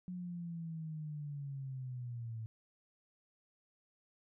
sine linear sweep, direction down, 182 to 110 Hz, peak -40 dBFS, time 0.08-2.46 s, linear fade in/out 0 ms, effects none

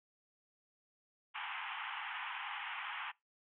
pink band-pass noise, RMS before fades -43 dBFS, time 1.34-3.12 s, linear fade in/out 20 ms, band 790 to 3200 Hz, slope 96 dB/octave, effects noise-tail reverb RT60 0.2 s tail -23 dB re dry

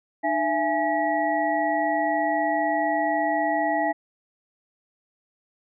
sine tone cluster, 304 / 669 / 834 / 1928 Hz, D#4 / E5 / G#5 / B6, -40 / +25 / +7 / -42 cents, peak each -28 / -25 / -25 / -29 dBFS, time 0.23-3.93 s, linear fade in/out 20 ms, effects none

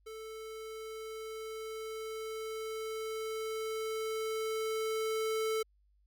square tone with level ramp, 440 Hz, A4, in tune, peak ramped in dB -44 to -31 dBFS, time 0.06-5.63 s, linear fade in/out 10 ms, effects added 50 Hz sine -66 dBFS peak until 6.06 s

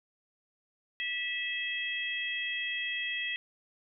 harmonic tone, 652 Hz, E5, 19 cents flat, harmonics 3 / 4 / 5, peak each -35 / -36 / -37 dBFS, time 1-3.36 s, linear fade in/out 0 ms, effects none

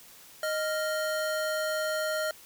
square tone pair together, 622.3 / 1393.1 Hz, D#5 / F6, 0 / -5 cents, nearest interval octave + major second, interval 1395 cents, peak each -30 / -34 dBFS, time 0.43-2.31 s, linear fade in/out 2 ms, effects white hiss -52 dBFS RMS until 2.45 s

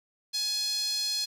sawtooth tone with high-pass filter, 843 Hz, G#5, 26 cents sharp, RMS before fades -30 dBFS, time 0.33-1.26 s, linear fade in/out 20 ms, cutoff 4400 Hz, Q 6.7, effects resampled to 32000 Hz + 10-bit

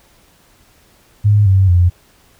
sine tone with pitch steps, 103.83 / 95.76 / 88.32 Hz, G#2 / G2 / F2, 0 / -40 / +20 cents, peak -7 dBFS, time 1.24-1.9 s, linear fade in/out 20 ms, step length 220 ms, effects pink hiss -51 dBFS RMS until 2.39 s

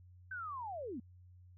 sine linear sweep, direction down, 1560 to 204.6 Hz, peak -40 dBFS, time 0.31-1 s, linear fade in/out 5 ms, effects added 90 Hz sine -56 dBFS peak until 1.57 s

